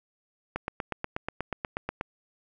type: click train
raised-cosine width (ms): 0.5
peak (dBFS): -15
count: 13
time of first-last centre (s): 0.56-2.011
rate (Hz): 8.27
effects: none